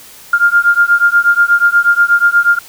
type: beating tone pair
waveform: sine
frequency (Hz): 1400 / 1408.3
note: F6 / F6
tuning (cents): +4 / +14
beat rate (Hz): 8.3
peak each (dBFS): -10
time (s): 0.33-2.59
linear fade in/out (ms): 5
effects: white hiss -37 dBFS RMS until 2.68 s